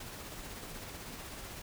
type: noise with tremolo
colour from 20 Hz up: pink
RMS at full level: -44 dBFS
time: 0-1.62 s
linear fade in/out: 5 ms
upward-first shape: sine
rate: 16 Hz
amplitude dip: 30%
effects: none